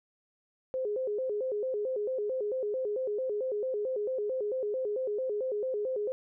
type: tone with vibrato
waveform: sine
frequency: 464.9 Hz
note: A#4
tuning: 5 cents flat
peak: -29 dBFS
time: 0.74-6.12 s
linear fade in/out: 0 ms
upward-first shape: square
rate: 4.5 Hz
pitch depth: 190 cents each way
effects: none